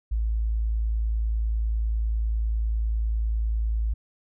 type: tone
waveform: sine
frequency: 55 Hz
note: A1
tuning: in tune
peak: -22 dBFS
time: 0.11-3.94 s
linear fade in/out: 10 ms
effects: none